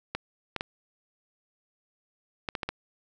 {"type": "clicks", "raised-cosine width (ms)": 0.3, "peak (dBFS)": -14, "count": 7, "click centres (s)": [0.15, 0.563, 0.609, 2.488, 2.552, 2.632, 2.69], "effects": []}